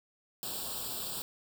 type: noise with comb filter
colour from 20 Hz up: white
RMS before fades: -38 dBFS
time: 0.43-1.22 s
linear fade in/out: 0 ms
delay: 0.24 ms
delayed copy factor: +0.95
effects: none